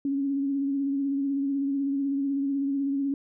sine tone with vibrato, 277.2 Hz, C#4, in tune, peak -24 dBFS, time 0.05-3.14 s, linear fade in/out 2 ms, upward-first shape sine, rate 16 Hz, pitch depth 32 cents each way, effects none

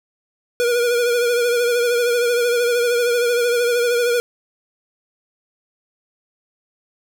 square tone with vibrato, 479.8 Hz, A#4, 50 cents sharp, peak -16 dBFS, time 0.6-4.2 s, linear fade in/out 0 ms, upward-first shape triangle, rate 13 Hz, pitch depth 51 cents each way, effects none

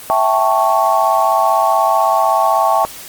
sine chord, A dominant seventh, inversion second, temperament equal, 659.3 / 784 / 880 / 1108.7 Hz, E5 / G5 / A5 / C#6, 0 / 0 / 0 / 0 cents, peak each -16 dBFS, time 0.1-2.85 s, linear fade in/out 0 ms, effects white hiss -33 dBFS RMS until 3.08 s + Opus 24 kbps

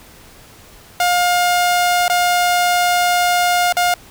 sawtooth tone with dropouts, 710 Hz, F5, 28 cents sharp, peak -9 dBFS, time 1-3.94 s, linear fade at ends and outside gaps 2 ms, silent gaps 2.081-2.098 / 3.725-3.768 s, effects pink hiss -43 dBFS RMS until 4.1 s

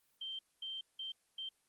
sine tone bursts at uneven times, 3136 Hz, G7, in tune, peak -40 dBFS, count 4, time 0.21-0.39 / 0.62-0.81 / 0.99-1.12 / 1.38-1.49 s, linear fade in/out 5 ms, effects white hiss -75 dBFS RMS until 1.68 s + Opus 24 kbps

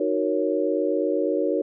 sine chord, D# minor seventh, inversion none, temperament equal with one note detuned, 310.2 / 370 / 466.2 / 554.4 Hz, D#4 / F#4 / A#4 / C#5, -5 / 0 / 0 / 0 cents, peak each -26 dBFS, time 0-1.62 s, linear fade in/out 5 ms, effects none

